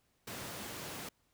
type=high-pass noise; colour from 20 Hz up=pink; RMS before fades=-44 dBFS; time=0.27-1.09 s; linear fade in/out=5 ms; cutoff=120 Hz; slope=12 dB/octave; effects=pink hiss -75 dBFS RMS until 1.33 s